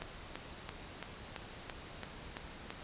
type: click train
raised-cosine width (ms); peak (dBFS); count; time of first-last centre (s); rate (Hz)
0.3; -24; 9; 0.02-2.705; 2.98
effects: pink hiss -49 dBFS RMS until 2.83 s + resampled to 8000 Hz